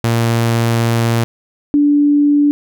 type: tone pair in turn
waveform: sawtooth / sine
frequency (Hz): 116 / 290.7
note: A#2 / D4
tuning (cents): -8 / -18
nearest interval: octave + major third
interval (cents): 1590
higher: second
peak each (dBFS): -8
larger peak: neither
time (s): 0.04-1.24 / 1.74-2.51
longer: first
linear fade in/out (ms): 0
effects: none